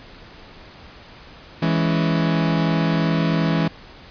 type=chord; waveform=40% pulse; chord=C# minor; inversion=first; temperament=equal; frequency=164.81 / 207.7 / 277.2 Hz; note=E3 / G#3 / C#4; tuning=0 / 0 / 0 cents; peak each=-18 / -24 / -24 dBFS; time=1.62-3.68 s; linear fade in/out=5 ms; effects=pink hiss -43 dBFS RMS until 4.1 s + resampled to 11025 Hz